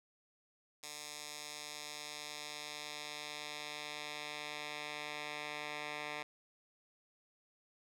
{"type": "tone with band-pass filter sweep", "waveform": "10% pulse", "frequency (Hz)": 149.1, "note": "D3", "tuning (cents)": 27, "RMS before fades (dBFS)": -45, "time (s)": [0.83, 6.23], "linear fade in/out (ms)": 5, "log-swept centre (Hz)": [6600, 2200], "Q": 0.99, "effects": []}